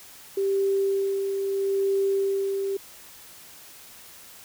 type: tone with tremolo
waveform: sine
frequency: 392 Hz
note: G4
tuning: in tune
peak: -20 dBFS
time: 0.37-2.77 s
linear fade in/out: 5 ms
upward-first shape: sine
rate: 0.77 Hz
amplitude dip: 40%
effects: white hiss -47 dBFS RMS until 4.44 s